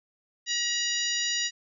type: harmonic tone with a mistuned harmonic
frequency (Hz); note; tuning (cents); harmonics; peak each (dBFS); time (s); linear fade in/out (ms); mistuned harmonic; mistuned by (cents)
956; A#5; +43; 2 / 3 / 4 / 5 / 6 / 7; -33 / -33 / -33 / -33 / -33 / -33; 0.46-1.51; 50; 7; +59
effects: none